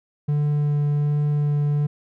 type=tone with vibrato; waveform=triangle; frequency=146.83 Hz; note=D3; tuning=in tune; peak=-16 dBFS; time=0.28-1.87 s; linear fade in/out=10 ms; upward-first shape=sine; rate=1.3 Hz; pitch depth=8 cents each way; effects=none